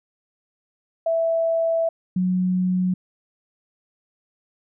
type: tone pair in turn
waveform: sine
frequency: 659.3 / 183.2 Hz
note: E5 / F#3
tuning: 0 / -17 cents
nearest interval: octave + minor seventh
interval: 2217 cents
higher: first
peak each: -18 dBFS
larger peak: neither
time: 1.06-1.89 / 2.16-2.94 s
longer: first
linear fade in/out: 5 ms
effects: none